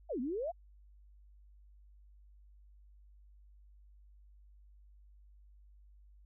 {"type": "exponential two-way sweep", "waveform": "sine", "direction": "down then up", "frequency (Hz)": [737, 231.5, 737], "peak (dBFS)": -34, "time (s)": [0.09, 0.52], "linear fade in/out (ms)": 20, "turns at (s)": 0.2, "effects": ["added 50 Hz sine -57 dBFS peak until 6.25 s"]}